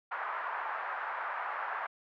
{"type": "band-pass noise", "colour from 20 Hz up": "pink", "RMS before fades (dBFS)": -37, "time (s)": [0.11, 1.87], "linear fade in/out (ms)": 10, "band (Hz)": [830, 1600], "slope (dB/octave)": 24, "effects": []}